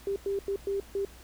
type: tone bursts at uneven times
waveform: sine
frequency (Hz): 395.9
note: G4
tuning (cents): +17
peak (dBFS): -27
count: 5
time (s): 0.07-0.16 / 0.26-0.39 / 0.48-0.56 / 0.67-0.8 / 0.95-1.05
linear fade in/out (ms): 2
effects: added 60 Hz sine -51 dBFS peak until 1.23 s + pink hiss -53 dBFS RMS until 1.23 s